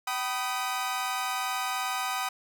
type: chord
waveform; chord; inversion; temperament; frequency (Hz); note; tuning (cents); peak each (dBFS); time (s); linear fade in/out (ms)
sawtooth; G augmented; none; equal with one note detuned; 766.5 / 987.8 / 1244.5; G5 / B5 / D#6; -39 / 0 / 0; -29 / -31 / -29; 0.07-2.29; 5
effects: none